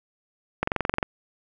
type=click train; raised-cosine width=0.5 ms; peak=-8 dBFS; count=10; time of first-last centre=0.63-1.028 s; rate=22.6 Hz; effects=none